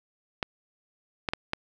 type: clicks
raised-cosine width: 0.3 ms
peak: -11 dBFS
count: 4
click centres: 0.428 / 1.288 / 1.335 / 1.534 s
effects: none